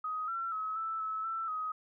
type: tone with pitch steps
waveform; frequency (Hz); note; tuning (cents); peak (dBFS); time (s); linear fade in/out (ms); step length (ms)
sine; 1257 / 1353 / 1282 / 1320 / 1299 / 1332 / 1260; D#6 / E6 / E6 / E6 / E6 / E6 / D#6; +17 / +45 / -49 / +2 / -26 / +18 / +21; -33; 0.04-1.72; 5; 240
effects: none